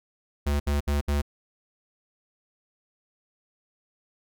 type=tone bursts; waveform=square; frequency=72.1 Hz; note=D2; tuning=31 cents flat; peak=-23 dBFS; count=4; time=0.46-1.218 s; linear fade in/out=10 ms; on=140 ms; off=66 ms; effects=none